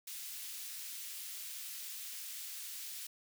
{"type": "high-pass noise", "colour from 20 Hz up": "white", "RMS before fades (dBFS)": -45, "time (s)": [0.07, 3.07], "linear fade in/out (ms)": 5, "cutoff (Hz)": 2400, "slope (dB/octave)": 12, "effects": []}